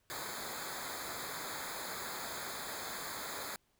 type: noise with comb filter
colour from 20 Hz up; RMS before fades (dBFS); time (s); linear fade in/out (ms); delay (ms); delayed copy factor
pink; -42; 0.1-3.56; 0; 0.35; -0.95
effects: pink hiss -75 dBFS RMS until 3.79 s